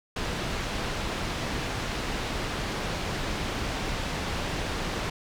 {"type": "low-pass noise", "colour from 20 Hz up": "pink", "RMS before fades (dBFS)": -31, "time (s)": [0.16, 5.1], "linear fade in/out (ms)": 5, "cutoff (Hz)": 4800, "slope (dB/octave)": 12, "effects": []}